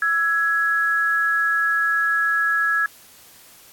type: tone pair together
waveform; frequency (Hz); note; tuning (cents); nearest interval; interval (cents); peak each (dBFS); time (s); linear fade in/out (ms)
sine; 1327 / 1672.9; E6 / G#6; +11 / +12; major third; 401; -23 / -18; 0.02-2.86; 2
effects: white hiss -48 dBFS RMS until 3.72 s + AAC 64 kbps